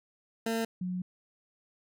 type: tone pair in turn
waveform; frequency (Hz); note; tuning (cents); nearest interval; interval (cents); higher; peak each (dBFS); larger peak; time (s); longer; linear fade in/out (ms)
20% pulse / sine; 226.6 / 181.74; A#3 / F#3; -49 / -31; major third; 382; first; -24 / -31; first; 0.46-0.65 / 0.81-1.02; second; 5
effects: none